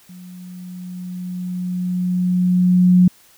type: tone with level ramp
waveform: sine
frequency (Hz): 180.7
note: F#3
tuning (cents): -41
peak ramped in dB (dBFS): -36 to -7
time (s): 0.09-3.08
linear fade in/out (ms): 5
effects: white hiss -51 dBFS RMS until 3.37 s